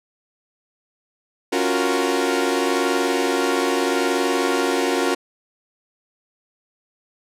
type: chord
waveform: sawtooth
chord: Gb major seventh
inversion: second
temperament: equal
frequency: 277.2 / 349.2 / 370 / 466.2 Hz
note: Db4 / F4 / Gb4 / Bb4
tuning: 0 / 0 / 0 / 0 cents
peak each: -20 dBFS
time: 1.52-5.15 s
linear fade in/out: 10 ms
effects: low-pass 11000 Hz 12 dB/octave